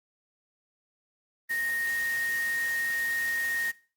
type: tone in noise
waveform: sine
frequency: 1858 Hz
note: A#6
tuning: 6 cents flat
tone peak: -27 dBFS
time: 1.49-3.72 s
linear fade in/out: 20 ms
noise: white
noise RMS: -40 dBFS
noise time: 1.49-3.72 s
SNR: +10 dB
effects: noise-tail reverb RT60 0.4 s tail -20 dB re dry + Opus 32 kbps